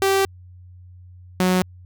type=tone pair in turn; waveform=sawtooth; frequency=389.1 / 183.63 Hz; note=G4 / F#3; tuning=-13 / -13 cents; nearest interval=octave + minor second; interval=1300 cents; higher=first; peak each=-12 dBFS; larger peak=neither; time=0.02-0.25 / 1.4-1.62 s; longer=first; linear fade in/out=0 ms; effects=added 90 Hz sine -41 dBFS peak until 1.85 s